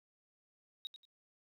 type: tone with echo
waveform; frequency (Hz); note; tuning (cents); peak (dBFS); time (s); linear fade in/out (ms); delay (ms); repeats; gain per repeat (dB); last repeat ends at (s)
sine; 3791; A#7; +28; -38; 0.85-0.87; 0; 91; 2; -12; 1.052
effects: tanh soft clip ceiling -35 dBFS + 13-bit